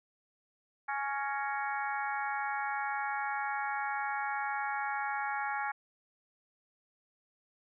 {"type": "harmonic tone with a mistuned harmonic", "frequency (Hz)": 278.1, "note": "C#4", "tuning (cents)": 6, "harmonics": [3, 4, 5, 6, 7, 8], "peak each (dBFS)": [-35, -41, -39, -40, -44, -44], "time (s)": [0.88, 5.72], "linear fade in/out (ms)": 10, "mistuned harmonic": 7, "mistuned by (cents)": -65, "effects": []}